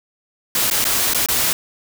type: noise with dropouts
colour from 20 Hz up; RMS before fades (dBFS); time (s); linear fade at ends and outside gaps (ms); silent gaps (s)
white; -18; 0.55-1.53; 2; 0.701-0.711 / 0.843-0.851 / 1.136-1.146 / 1.261-1.286
effects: none